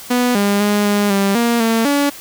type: tone with pitch steps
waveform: sawtooth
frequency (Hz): 246.4 / 202 / 206.4 / 204.9 / 197.6 / 235.3 / 226.5 / 285.1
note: B3 / G#3 / G#3 / G#3 / G3 / A#3 / A#3 / C#4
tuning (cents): -4 / -48 / -10 / -23 / +14 / +16 / -50 / +49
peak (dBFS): -9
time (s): 0.1-2.1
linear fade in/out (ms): 10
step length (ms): 250
effects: white hiss -35 dBFS RMS until 2.2 s